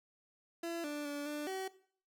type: tone with pitch steps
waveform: 30% pulse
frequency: 337 / 294.2 / 288.9 / 296.5 / 380.2 Hz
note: E4 / D4 / D4 / D4 / F#4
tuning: +38 / +3 / -28 / +17 / +47 cents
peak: -35 dBFS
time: 0.63-1.68 s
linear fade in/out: 5 ms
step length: 210 ms
effects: noise-tail reverb RT60 0.5 s tail -17 dB re dry